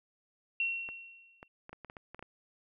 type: tone with exponential decay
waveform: sine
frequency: 2728 Hz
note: F7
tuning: 41 cents flat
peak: -27 dBFS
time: 0.6-1.48 s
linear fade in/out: 2 ms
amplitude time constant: 190 ms
type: clicks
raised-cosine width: 0.5 ms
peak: -31 dBFS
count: 10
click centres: 0.889 / 1.429 / 1.694 / 1.73 / 1.847 / 1.899 / 1.968 / 2.146 / 2.193 / 2.226 s
effects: none